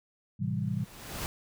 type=chord; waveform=sine; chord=A minor seventh; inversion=none; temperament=equal; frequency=110 / 130.81 / 164.81 / 196 Hz; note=A2 / C3 / E3 / G3; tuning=0 / 0 / 0 / 0 cents; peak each=-34 dBFS; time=0.39-0.85 s; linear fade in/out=20 ms
type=noise with exponential growth; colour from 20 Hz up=pink; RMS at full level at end=-34 dBFS; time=0.43-1.26 s; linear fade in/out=0 ms; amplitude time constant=180 ms
effects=none